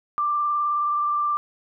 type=tone with vibrato; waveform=sine; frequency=1181 Hz; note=D6; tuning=9 cents sharp; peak=-20 dBFS; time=0.18-1.37 s; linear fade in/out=0 ms; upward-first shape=sine; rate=19 Hz; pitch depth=17 cents each way; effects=none